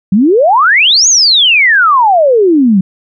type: exponential two-way sweep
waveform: sine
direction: up then down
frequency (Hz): 180 to 6800 to 180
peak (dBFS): -4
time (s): 0.12-2.81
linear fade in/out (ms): 5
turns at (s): 1.08
effects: none